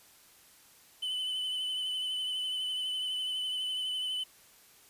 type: tone with vibrato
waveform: triangle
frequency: 3019 Hz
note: F#7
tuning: 34 cents sharp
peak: -30 dBFS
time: 1.02-4.24 s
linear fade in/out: 10 ms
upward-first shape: triangle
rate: 12 Hz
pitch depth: 32 cents each way
effects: white hiss -59 dBFS RMS until 4.89 s + resampled to 32000 Hz